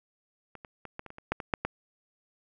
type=clicks; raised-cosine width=0.5 ms; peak=-29 / -29 / -26 / -22 / -29 / -29 / -29 / -12 / -21 / -10 / -14 dBFS; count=11; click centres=0.553 / 0.648 / 0.853 / 0.994 / 1.063 / 1.104 / 1.184 / 1.32 / 1.402 / 1.538 / 1.65 s; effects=none